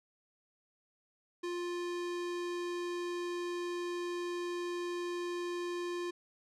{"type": "tone", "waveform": "square", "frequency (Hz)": 350.7, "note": "F4", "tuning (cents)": 7, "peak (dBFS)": -36, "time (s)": [1.43, 6.11], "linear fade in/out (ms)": 10, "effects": ["low-pass 7000 Hz 12 dB/octave"]}